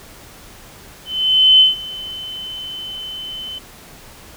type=tone with ADSR envelope; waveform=sine; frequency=3050 Hz; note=G7; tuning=48 cents flat; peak=-5 dBFS; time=1.05-3.59 s; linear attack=550 ms; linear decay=150 ms; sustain=-21 dB; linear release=10 ms; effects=pink hiss -41 dBFS RMS until 4.36 s